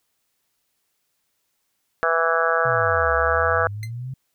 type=harmonic tone; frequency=164.81 Hz; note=E3; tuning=in tune; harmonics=3 / 4 / 5 / 6 / 7 / 8 / 9 / 10; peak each=-24 / -24 / -30 / -36 / -25 / -24 / -25 / -26 dBFS; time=2.03-3.67 s; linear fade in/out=0 ms
type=exponential two-way sweep; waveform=sine; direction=down then up; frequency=134.6 to 69.3 to 134.6 Hz; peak=-28 dBFS; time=2.65-4.14 s; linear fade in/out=5 ms; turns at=3.15 s
type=tone with exponential decay; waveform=sawtooth; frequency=2065 Hz; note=C7; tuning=23 cents flat; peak=-27 dBFS; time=3.83-3.91 s; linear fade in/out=1 ms; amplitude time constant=17 ms
effects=white hiss -72 dBFS RMS until 4.34 s